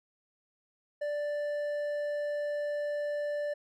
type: tone with hard clipping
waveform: triangle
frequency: 587.3 Hz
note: D5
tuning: in tune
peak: -32 dBFS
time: 1.01-3.54 s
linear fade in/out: 10 ms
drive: 9 dB
effects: none